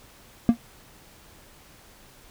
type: tone with exponential decay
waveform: triangle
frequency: 233.8 Hz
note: A#3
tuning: 5 cents sharp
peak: -7 dBFS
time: 0.49-0.57 s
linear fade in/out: 0 ms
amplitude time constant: 17 ms
effects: pink hiss -52 dBFS RMS until 2.3 s